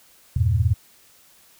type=chord; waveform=sine; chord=E diminished; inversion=none; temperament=just; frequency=82.41 / 98.89 / 118.67 Hz; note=E2 / G2 / Bb2; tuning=0 / +16 / +31 cents; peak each=-21 dBFS; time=0.36-0.74 s; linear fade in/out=5 ms; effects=white hiss -54 dBFS RMS until 1.59 s